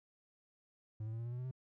triangle tone with pitch steps, 108 / 110.84 / 113.76 / 116.76 / 119.83 / 122.99 / 126.23 / 129.55 Hz, A2 / A2 / A#2 / A#2 / A#2 / B2 / B2 / C3, -32 / +13 / -42 / +3 / +48 / -7 / +38 / -17 cents, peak -37 dBFS, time 1-1.512 s, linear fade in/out 5 ms, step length 64 ms, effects none

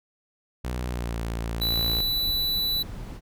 sawtooth tone with pitch glide, 61.74 to 56.94 Hz, B1 to A#1, 0 to -40 cents, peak -24 dBFS, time 0.64-2.02 s, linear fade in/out 10 ms, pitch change -140 cents, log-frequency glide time 0.88-1.17 s
square tone, 3960 Hz, B7, 4 cents sharp, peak -24 dBFS, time 1.61-2.83 s, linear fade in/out 10 ms
brown noise, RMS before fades -36 dBFS, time 1.68-3.21 s, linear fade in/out 50 ms
effects none

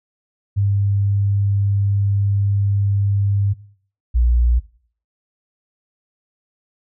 sine tone pair in turn, 100.2 / 59.58 Hz, G2 / A#1, +38 / +38 cents, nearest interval major sixth, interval 900 cents, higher first, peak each -14 / -12 dBFS, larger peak second, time 0.56-3.54 / 4.14-4.6 s, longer first, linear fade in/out 20 ms, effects noise-tail reverb RT60 0.5 s tail -18 dB re dry

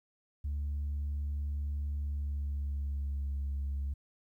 sine tone with pitch glide, 72.3 to 69.6 Hz, D2 to C#2, -27 to +8 cents, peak -30 dBFS, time 0.44-3.94 s, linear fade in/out 10 ms, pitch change -65 cents, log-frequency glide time 2-3.3 s, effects tanh soft clip ceiling -30 dBFS + 12-bit

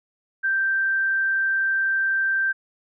sine tone, 1568 Hz, G6, in tune, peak -19 dBFS, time 0.43-2.53 s, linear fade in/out 20 ms, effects none

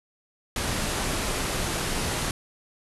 pink low-pass noise, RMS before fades -28 dBFS, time 0.56-2.31 s, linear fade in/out 2 ms, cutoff 12000 Hz, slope 96 dB/octave, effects none

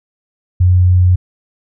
sine tone, 90.5 Hz, F#2, 38 cents flat, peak -6 dBFS, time 0.6-1.16 s, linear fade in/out 10 ms, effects none

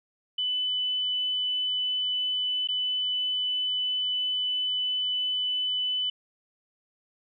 sine tone with dropouts, 2999 Hz, F#7, 23 cents sharp, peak -25 dBFS, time 0.38-6.1 s, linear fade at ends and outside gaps 5 ms, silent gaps 2.674-2.686 s, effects none

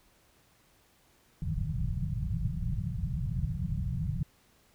white low-pass noise, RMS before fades -32 dBFS, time 1.42-4.23 s, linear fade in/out 2 ms, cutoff 180 Hz, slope 96 dB/octave, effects pink hiss -65 dBFS RMS until 4.74 s

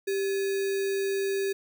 sine tone with sample-and-hold, 392 Hz, G4, in tune, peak -25 dBFS, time 0.07-1.53 s, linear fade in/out 10 ms, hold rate 2100 Hz, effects none

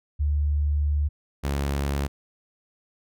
sine / sawtooth tone pair in turn, 73.42 / 70.14 Hz, D2 / C#2, 0 / +21 cents, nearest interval minor second, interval 79 cents, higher first, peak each -20 dBFS, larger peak neither, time 0.19-1.09 / 1.43-2.08 s, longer first, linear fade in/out 20 ms, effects none

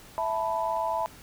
sine chord, E suspended fourth, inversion none, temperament equal, 659.3 / 880 / 987.8 Hz, E5 / A5 / B5, 0 / 0 / 0 cents, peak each -30 dBFS, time 0.18-1.06 s, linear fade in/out 0 ms, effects pink hiss -50 dBFS RMS until 1.22 s

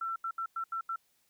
sine tone bursts at uneven times, 1344 Hz, E6, 33 cents sharp, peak -32 dBFS, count 6, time 0.01-0.16 / 0.24-0.31 / 0.38-0.46 / 0.56-0.64 / 0.72-0.81 / 0.89-0.96 s, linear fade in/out 5 ms, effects white hiss -72 dBFS RMS until 1.29 s

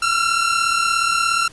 sawtooth tone pair together, 1345 / 1382 Hz, E6 / F6, +34 / -19 cents, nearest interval unison, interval 47 cents, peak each -15 / -16 dBFS, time 0.02-1.48 s, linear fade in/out 5 ms, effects pink hiss -45 dBFS RMS until 1.52 s + resampled to 24000 Hz

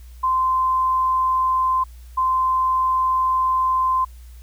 sine tone pair in turn, 1037 / 1037 Hz, C6 / C6, -16 / -16 cents, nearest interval unison, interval 0 cents, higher neither, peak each -16 dBFS, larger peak neither, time 0.23-1.84 / 2.17-4.05 s, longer second, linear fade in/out 10 ms, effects added 60 Hz sine -38 dBFS peak until 4.42 s + white hiss -55 dBFS RMS until 4.42 s

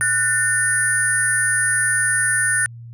sine tone cluster, 1480 / 1801 / 9470 Hz, F#6 / A6 / D9, 0 / +40 / +13 cents, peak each -19 dBFS, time 0.01-2.66 s, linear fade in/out 0 ms, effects tanh soft clip ceiling -10 dBFS + added 117 Hz sine -34 dBFS peak until 2.93 s

